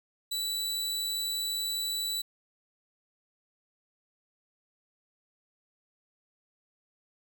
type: tone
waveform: sawtooth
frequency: 3951 Hz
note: B7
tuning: in tune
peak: -27 dBFS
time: 0.31-2.22 s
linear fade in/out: 10 ms
effects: none